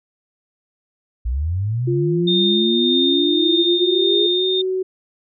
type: linear sweep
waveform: sine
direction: up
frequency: 54.6 to 415.3 Hz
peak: -18 dBFS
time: 1.25-4.27 s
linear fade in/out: 10 ms
type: tone with pitch glide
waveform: sine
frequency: 349.2 to 374.3 Hz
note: F4 to F#4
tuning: 0 to +20 cents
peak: -18 dBFS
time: 1.87-4.83 s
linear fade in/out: 10 ms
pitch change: +120 cents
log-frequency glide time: 4.25-4.45 s
type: tone with tremolo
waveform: sine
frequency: 3645 Hz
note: A#7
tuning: 40 cents flat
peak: -16 dBFS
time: 2.27-4.62 s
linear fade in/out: 10 ms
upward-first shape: sine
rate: 1.7 Hz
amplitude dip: 30%
effects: none